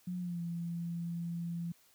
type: tone with pitch glide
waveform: sine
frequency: 179.7 to 170.2 Hz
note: F3 to F3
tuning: +50 to -44 cents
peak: -35 dBFS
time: 0.07-1.72 s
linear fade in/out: 5 ms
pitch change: -94 cents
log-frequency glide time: 0.19-0.41 s
effects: white hiss -66 dBFS RMS until 1.94 s + high-pass 60 Hz 12 dB/octave